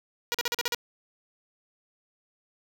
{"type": "tone bursts", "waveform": "5% pulse", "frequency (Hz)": 478, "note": "A#4", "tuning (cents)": 43, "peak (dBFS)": -14, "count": 7, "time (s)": [0.32, 0.747], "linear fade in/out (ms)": 0, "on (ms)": 25, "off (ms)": 42, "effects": []}